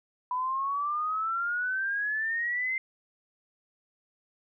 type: exponential sweep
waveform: sine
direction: up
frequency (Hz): 990 to 2093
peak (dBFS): -27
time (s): 0.31-2.78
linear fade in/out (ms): 2
effects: none